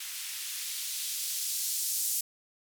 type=noise with band-pass filter sweep; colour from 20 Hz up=violet; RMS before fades=-34 dBFS; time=0-2.21 s; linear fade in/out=5 ms; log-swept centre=2000 to 6900 Hz; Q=0.87; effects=none